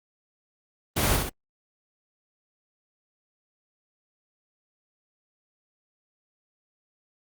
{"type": "noise with echo", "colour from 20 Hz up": "pink", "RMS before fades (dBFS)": -24, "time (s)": [0.96, 1.17], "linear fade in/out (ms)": 10, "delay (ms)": 63, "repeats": 2, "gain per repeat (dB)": -4, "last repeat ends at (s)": 1.296, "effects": ["Opus 24 kbps"]}